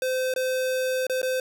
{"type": "tone with dropouts", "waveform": "square", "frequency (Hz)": 515, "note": "C5", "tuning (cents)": -28, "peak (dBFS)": -24, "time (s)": [0.02, 1.4], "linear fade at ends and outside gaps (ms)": 2, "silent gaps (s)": [[0.339, 0.361], [1.068, 1.097], [1.217, 1.229]], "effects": []}